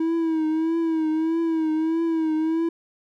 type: tone with vibrato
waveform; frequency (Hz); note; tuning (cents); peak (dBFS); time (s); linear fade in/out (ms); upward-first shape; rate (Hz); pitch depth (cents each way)
triangle; 322.1; E4; -40; -18; 0-2.69; 5; triangle; 1.6; 64
effects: none